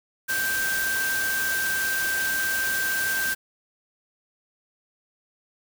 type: tone in noise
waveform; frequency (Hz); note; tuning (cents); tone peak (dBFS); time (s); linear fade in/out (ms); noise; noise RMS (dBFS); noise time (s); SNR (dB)
sine; 1568; G6; 0; -24; 0.28-3.35; 20; white; -30; 0.28-3.35; +3
effects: none